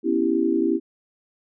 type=chord; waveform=sine; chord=C# half-diminished seventh; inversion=third; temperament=equal; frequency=246.9 / 277.2 / 329.6 / 392 Hz; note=B3 / C#4 / E4 / G4; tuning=0 / 0 / 0 / 0 cents; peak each=-26 / -25 / -21 / -25 dBFS; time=0.03-0.8 s; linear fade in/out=50 ms; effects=none